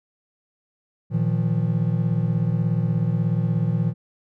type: chord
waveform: triangle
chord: Bb suspended fourth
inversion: none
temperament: equal with one note detuned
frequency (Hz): 116.54 / 158.01 / 174.61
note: Bb2 / Eb3 / F3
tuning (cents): 0 / +27 / 0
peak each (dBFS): -21 / -21 / -23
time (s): 1.1-3.94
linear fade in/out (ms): 50
effects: none